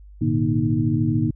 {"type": "tone cluster", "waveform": "sine", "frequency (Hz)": [108.2, 121.8, 150.3, 237.1, 312.1], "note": ["A2", "B2", "D3", "A#3", "D#4"], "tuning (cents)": [-29, -24, 40, 30, 5], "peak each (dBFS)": -24, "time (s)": [0.21, 1.31], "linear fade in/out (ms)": 10, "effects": ["added 50 Hz sine -41 dBFS peak until 1.35 s"]}